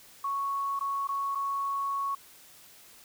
sine tone with dropouts, 1108.7 Hz, C#6, in tune, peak -28 dBFS, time 0.24-2.15 s, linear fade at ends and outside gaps 5 ms, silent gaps 0.793-0.808 / 1.073-1.088 / 1.35-1.354 s, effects white hiss -54 dBFS RMS until 3.04 s

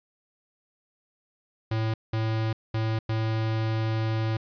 square tone bursts at uneven times, 111 Hz, A2, 16 cents sharp, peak -25 dBFS, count 4, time 1.71-1.94 / 2.13-2.53 / 2.74-2.99 / 3.09-4.37 s, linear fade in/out 5 ms, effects resampled to 11025 Hz + 10-bit

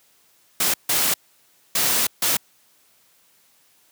white noise bursts at uneven times, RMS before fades -20 dBFS, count 4, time 0.6-0.74 / 0.89-1.14 / 1.75-2.07 / 2.22-2.37 s, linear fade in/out 5 ms, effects white hiss -59 dBFS RMS until 3.91 s + high-pass 100 Hz 12 dB/octave

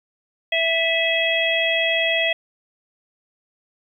harmonic tone with a mistuned harmonic, 659.3 Hz, E5, in tune, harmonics 1 / 3 / 4 / 5, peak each -23 / -23 / -23 / -23 dBFS, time 0.52-2.33 s, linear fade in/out 5 ms, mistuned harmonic 4, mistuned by -40 cents, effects 9-bit

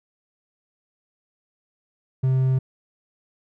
triangle tone, 130.81 Hz, C3, in tune, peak -15 dBFS, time 2.23-2.59 s, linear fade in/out 10 ms, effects none

